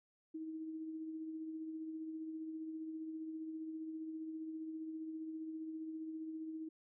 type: tone with tremolo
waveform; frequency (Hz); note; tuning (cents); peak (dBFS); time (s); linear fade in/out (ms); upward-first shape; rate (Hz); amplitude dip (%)
sine; 317.8; D#4; +37; -40; 0.34-6.69; 10; triangle; 15; 40
effects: none